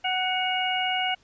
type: harmonic tone with a mistuned harmonic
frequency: 743 Hz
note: F#5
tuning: 7 cents sharp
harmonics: 1 / 2 / 3 / 4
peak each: -27 / -33 / -30 / -28 dBFS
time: 0.04-1.15 s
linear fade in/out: 10 ms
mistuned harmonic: 4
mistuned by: -62 cents
effects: pink hiss -61 dBFS RMS until 1.23 s + resampled to 16000 Hz